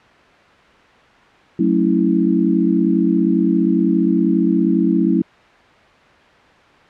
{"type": "chord", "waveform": "sine", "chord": "F# minor seventh", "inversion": "none", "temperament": "equal with one note detuned", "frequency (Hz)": [185, 220, 277.2, 327.2], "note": ["F#3", "A3", "C#4", "E4"], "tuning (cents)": [0, 0, 0, -13], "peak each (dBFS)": [-18, -19, -19, -17], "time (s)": [1.59, 5.22], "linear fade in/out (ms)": 5, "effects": ["white hiss -47 dBFS RMS until 6.89 s", "low-pass 2000 Hz 12 dB/octave"]}